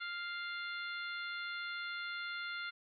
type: harmonic tone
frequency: 698.5 Hz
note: F5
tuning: in tune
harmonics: 2 / 3 / 4 / 5 / 6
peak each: -41 / -45 / -52 / -49 / -51 dBFS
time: 0-2.71 s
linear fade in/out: 20 ms
effects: none